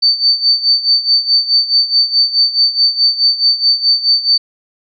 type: tone with tremolo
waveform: sine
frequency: 4562 Hz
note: C#8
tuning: 49 cents sharp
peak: -6 dBFS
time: 0.02-4.38 s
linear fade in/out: 10 ms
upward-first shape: sine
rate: 4.7 Hz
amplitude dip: 80%
effects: none